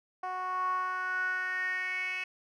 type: tone with band-pass filter sweep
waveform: 10% pulse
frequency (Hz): 369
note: F#4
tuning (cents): -5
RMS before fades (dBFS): -33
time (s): 0.23-2.24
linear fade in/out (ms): 5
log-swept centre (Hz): 870 to 2500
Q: 6.5
effects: none